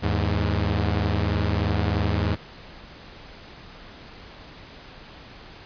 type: tone pair together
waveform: sawtooth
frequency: 80.3 / 103.4 Hz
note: E2 / G#2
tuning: -45 / -7 cents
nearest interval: major third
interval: 438 cents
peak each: -20 dBFS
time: 0.02-2.36 s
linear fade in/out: 20 ms
effects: pink hiss -44 dBFS RMS until 5.65 s + resampled to 11025 Hz